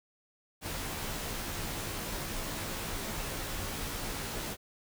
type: noise with comb filter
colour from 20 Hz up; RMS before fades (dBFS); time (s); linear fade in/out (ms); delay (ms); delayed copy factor
pink; -37; 0.61-4.57; 50; 16; -0.65
effects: none